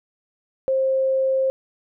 sine tone, 530 Hz, C5, 22 cents sharp, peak -17 dBFS, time 0.68-1.5 s, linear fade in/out 0 ms, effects none

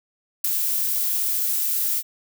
violet noise with ADSR envelope, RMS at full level -19 dBFS, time 0.44-2.03 s, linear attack 6 ms, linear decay 11 ms, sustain -4 dB, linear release 48 ms, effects none

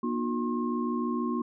sine tone cluster, 239.6 / 306.1 / 359.8 / 1071 Hz, A#3 / D#4 / F#4 / C6, +48 / -28 / -48 / +40 cents, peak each -29 / -35 / -34 / -35 dBFS, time 0.03-1.42 s, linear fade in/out 5 ms, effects none

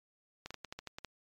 clicks, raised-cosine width 0.2 ms, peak -25 dBFS, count 9, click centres 0.46 / 0.506 / 0.543 / 0.647 / 0.725 / 0.79 / 0.873 / 0.985 / 1.047 s, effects MP3 96 kbps

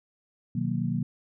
sine chord, B major seventh, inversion none, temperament equal with one note detuned, 125.48 / 155.56 / 185 / 233.1 Hz, B2 / D#3 / F#3 / A#3, +28 / 0 / 0 / 0 cents, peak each -31 dBFS, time 0.55-1.03 s, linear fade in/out 5 ms, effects none

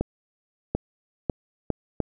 accelerating click train, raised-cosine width 2 ms, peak -10 dBFS, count 5, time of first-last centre 0.01-2.003 s, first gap 740 ms, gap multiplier 0.74, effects none

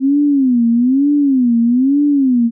sine tone with vibrato, 260 Hz, C4, 11 cents flat, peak -9 dBFS, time 0-2.51 s, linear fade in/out 50 ms, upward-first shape sine, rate 1.1 Hz, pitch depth 200 cents each way, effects none

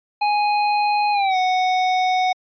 square tone with pitch glide, 830.6 to 740 Hz, G#5 to F#5, 0 to 0 cents, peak -17 dBFS, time 0.21-2.33 s, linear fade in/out 10 ms, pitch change -200 cents, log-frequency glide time 1.12-1.37 s, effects resampled to 11025 Hz

